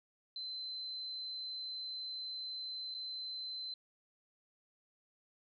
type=tone with dropouts; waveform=sine; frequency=4066 Hz; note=B7; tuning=50 cents sharp; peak=-40 dBFS; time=0.36-3.74 s; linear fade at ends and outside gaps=2 ms; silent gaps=2.943-2.948 s; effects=none